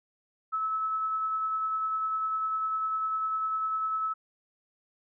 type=tone with tremolo; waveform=sine; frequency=1300 Hz; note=E6; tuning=24 cents flat; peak=-26 dBFS; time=0.52-4.14 s; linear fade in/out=20 ms; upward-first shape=sine; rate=10 Hz; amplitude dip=25%; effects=none